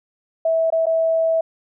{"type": "tone with dropouts", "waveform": "sine", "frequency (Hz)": 652, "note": "E5", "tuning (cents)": -19, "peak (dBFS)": -15, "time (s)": [0.45, 1.41], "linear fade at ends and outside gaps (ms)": 5, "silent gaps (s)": [[0.703, 0.723], [0.858, 0.866]], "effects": []}